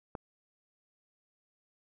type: click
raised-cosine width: 1 ms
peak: -24 dBFS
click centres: 0.152 s
effects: none